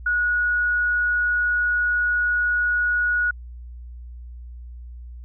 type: tone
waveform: sine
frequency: 1457 Hz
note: F#6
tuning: 27 cents flat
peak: -18 dBFS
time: 0.06-3.31 s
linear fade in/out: 5 ms
effects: added 60 Hz sine -35 dBFS peak until 5.24 s